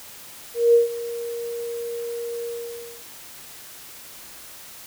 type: tone with ADSR envelope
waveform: sine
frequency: 470 Hz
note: A#4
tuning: 14 cents sharp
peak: -10 dBFS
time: 0.54-3.04 s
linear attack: 200 ms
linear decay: 140 ms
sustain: -17 dB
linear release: 580 ms
effects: white hiss -42 dBFS RMS until 4.86 s